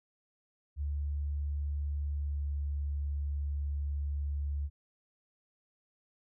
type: tone with pitch glide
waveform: sine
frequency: 72.4 to 71.78 Hz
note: D2 to D2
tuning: -24 to -39 cents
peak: -31 dBFS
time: 0.76-4.7 s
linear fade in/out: 50 ms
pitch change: -15 cents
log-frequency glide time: 2.14-2.45 s
effects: none